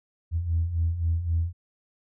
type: beating tone pair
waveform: sine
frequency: 80.6 / 84.4 Hz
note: E2 / E2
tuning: -38 / +41 cents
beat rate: 3.8 Hz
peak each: -29 / -23 dBFS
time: 0.31-1.53 s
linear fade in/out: 50 ms
effects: tanh soft clip ceiling -16 dBFS